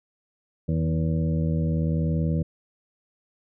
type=harmonic tone with a mistuned harmonic; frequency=80.7 Hz; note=E2; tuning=36 cents flat; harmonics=1 / 2 / 3 / 4 / 6 / 7; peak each=-27 / -23 / -32 / -35 / -36 / -38 dBFS; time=0.68-2.43 s; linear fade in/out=10 ms; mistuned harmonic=1; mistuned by=+53 cents; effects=none